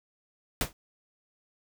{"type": "noise with exponential decay", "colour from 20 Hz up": "pink", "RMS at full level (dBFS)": -23, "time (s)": [0.61, 0.73], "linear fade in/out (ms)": 1, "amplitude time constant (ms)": 25, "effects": []}